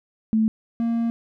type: tone pair in turn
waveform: sine / triangle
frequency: 220 / 231.6 Hz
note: A3 / A#3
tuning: 0 / -11 cents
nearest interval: minor second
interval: 89 cents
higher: second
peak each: -16 / -18 dBFS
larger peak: first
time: 0.33-0.48 / 0.8-1.1 s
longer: second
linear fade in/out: 0 ms
effects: none